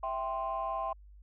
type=chord; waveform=sine; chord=C major; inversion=first; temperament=equal; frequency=659.3 / 784 / 1046.5 Hz; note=E5 / G5 / C6; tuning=0 / 0 / 0 cents; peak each=-36 / -36 / -34 dBFS; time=0.03-0.93 s; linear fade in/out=5 ms; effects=tanh soft clip ceiling -25 dBFS + added 50 Hz sine -51 dBFS peak until 1.22 s